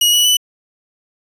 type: tone with pitch steps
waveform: sawtooth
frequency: 2900 / 2940 / 2982 Hz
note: F#7 / F#7 / F#7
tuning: -35 / -12 / +13 cents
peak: -7 dBFS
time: 0.01-0.37 s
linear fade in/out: 5 ms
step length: 120 ms
effects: resampled to 32000 Hz